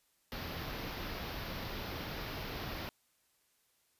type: band-stop noise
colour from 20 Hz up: pink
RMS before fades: -41 dBFS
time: 0.32-2.89 s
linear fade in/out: 0 ms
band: 5300 to 13000 Hz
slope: 48 dB/octave
effects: white hiss -74 dBFS RMS until 3.99 s + resampled to 32000 Hz